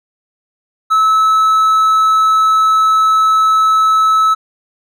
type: tone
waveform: triangle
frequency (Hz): 1300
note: E6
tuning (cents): -24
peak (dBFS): -6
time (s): 0.9-4.35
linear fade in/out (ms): 20
effects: none